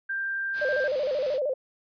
sine tone, 1583 Hz, G6, 17 cents sharp, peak -27 dBFS, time 0.09-0.88 s, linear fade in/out 10 ms
white noise, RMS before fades -39 dBFS, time 0.53-1.4 s, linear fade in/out 50 ms
sine tone with vibrato, 554.4 Hz, C#5, in tune, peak -24 dBFS, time 0.61-1.54 s, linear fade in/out 10 ms, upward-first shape square, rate 13 Hz, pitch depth 120 cents each way
effects resampled to 11025 Hz

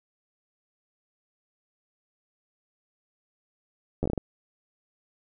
slowing click train, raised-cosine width 2 ms, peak -14 dBFS, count 7, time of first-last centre 4.03-4.177 s, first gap 11 ms, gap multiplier 1.32, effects none

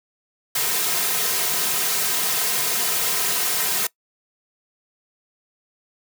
white noise with comb filter, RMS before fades -22 dBFS, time 0.55-3.87 s, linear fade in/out 5 ms, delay 3.5 ms, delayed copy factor -0.75, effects noise-tail reverb RT60 0.1 s tail -21 dB re dry + high-pass 200 Hz 12 dB/octave

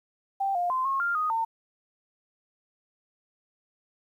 sine tone with pitch steps, 784 / 706 / 1035 / 1084 / 1396 / 1244 / 905 Hz, G5 / F5 / C6 / C#6 / F6 / D#6 / A5, 0 / +19 / -19 / -39 / -1 / -1 / +48 cents, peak -24 dBFS, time 0.4-1.45 s, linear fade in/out 10 ms, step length 150 ms, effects 10-bit

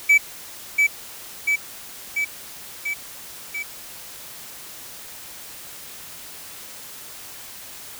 triangle tone with echo, 2298 Hz, D7, 38 cents flat, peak -9 dBFS, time 0.09-0.18 s, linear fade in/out 10 ms, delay 690 ms, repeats 5, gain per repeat -3 dB, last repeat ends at 3.63 s, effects white hiss -39 dBFS RMS until 7.99 s

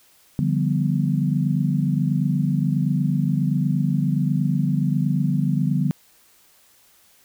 sine chord, G dominant seventh, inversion second, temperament equal, 146.83 / 174.61 / 196 / 246.9 Hz, D3 / F3 / G3 / B3, 0 / 0 / 0 / 0 cents, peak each -21 / -24 / -25 / -26 dBFS, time 0.39-5.91 s, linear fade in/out 0 ms, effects white hiss -56 dBFS RMS until 7.24 s

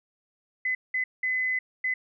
sine tone bursts at uneven times, 2025 Hz, B6, 43 cents sharp, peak -24 dBFS, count 4, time 0.65-0.75 / 0.94-1.04 / 1.23-1.59 / 1.84-1.94 s, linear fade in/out 5 ms, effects none

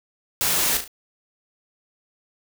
white noise with echo, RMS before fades -22 dBFS, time 0.41-0.77 s, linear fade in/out 0 ms, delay 36 ms, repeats 3, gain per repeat -7 dB, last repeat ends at 0.878 s, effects none

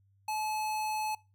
square tone, 860 Hz, A5, 40 cents flat, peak -32 dBFS, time 0.28-1.15 s, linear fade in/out 5 ms, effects noise-tail reverb RT60 0.3 s tail -24 dB re dry + added 98 Hz sine -64 dBFS peak until 1.34 s

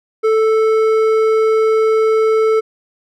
sine tone with hard clipping, 440 Hz, A4, in tune, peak -12 dBFS, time 0.23-2.61 s, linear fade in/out 20 ms, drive 8 dB, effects none

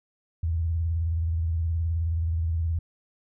sine tone with vibrato, 82.41 Hz, E2, in tune, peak -23 dBFS, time 0.43-2.79 s, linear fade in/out 5 ms, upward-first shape sine, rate 19 Hz, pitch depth 95 cents each way, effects none

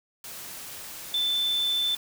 sine tone in noise, 3528 Hz, A7, 4 cents sharp, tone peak -23 dBFS, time 1.14-1.95 s, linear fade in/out 2 ms, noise white, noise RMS -40 dBFS, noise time 0.24-1.97 s, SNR +14 dB, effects none

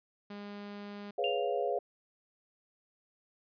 sawtooth tone, 204 Hz, G#3, 31 cents flat, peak -38 dBFS, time 0.3-1.11 s, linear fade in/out 5 ms
sine chord, C# dominant seventh, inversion second, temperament equal, 415.3 / 493.9 / 554.4 / 698.5 Hz, G#4 / B4 / C#5 / E#5, 0 / 0 / 0 / 0 cents, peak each -35 dBFS, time 1.18-1.79 s, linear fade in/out 5 ms
sine tone with exponential decay, 2794 Hz, F7, in tune, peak -31 dBFS, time 1.24-1.7 s, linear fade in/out 1 ms, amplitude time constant 98 ms
effects resampled to 11025 Hz

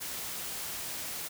white noise, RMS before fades -38 dBFS, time 0-1.29 s, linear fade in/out 20 ms, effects none

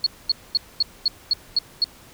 sine tone bursts, 4342 Hz, C#8, 37 cents flat, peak -15 dBFS, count 8, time 0.04-1.842 s, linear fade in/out 2 ms, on 24 ms, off 230 ms, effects pink hiss -48 dBFS RMS until 2.13 s

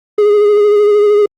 triangle tone with vibrato, 415.3 Hz, G#4, in tune, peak -4 dBFS, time 0.18-1.26 s, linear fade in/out 5 ms, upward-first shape sine, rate 13 Hz, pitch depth 30 cents each way, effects Opus 24 kbps

